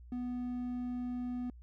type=tone; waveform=triangle; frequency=246.9 Hz; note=B3; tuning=in tune; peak=-33 dBFS; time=0.12-1.5 s; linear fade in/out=2 ms; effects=added 60 Hz sine -50 dBFS peak until 1.62 s